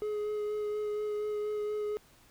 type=tone with vibrato; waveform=triangle; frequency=420.9 Hz; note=G#4; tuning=23 cents sharp; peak=-29 dBFS; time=0.02-1.97 s; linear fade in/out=0 ms; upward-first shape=sine; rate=4.2 Hz; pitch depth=12 cents each way; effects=pink hiss -61 dBFS RMS until 2.3 s